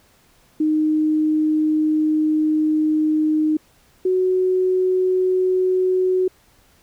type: tone pair in turn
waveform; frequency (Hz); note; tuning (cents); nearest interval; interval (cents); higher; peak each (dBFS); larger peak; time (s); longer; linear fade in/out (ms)
sine; 308.9 / 370.3; D#4 / F#4; -12 / +1; minor third; 313; second; -15; neither; 0.6-3.57 / 4.05-6.28; first; 5
effects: pink hiss -56 dBFS RMS until 6.82 s